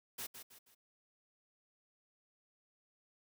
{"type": "noise with echo", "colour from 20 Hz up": "white", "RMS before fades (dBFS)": -43, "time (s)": [0.18, 0.27], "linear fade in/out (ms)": 10, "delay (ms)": 160, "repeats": 3, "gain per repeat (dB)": -8, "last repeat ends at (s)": 0.75, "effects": []}